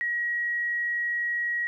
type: tone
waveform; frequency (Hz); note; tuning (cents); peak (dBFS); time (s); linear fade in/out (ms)
sine; 1904; A#6; +36; -25; 0.01-1.67; 0
effects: 11-bit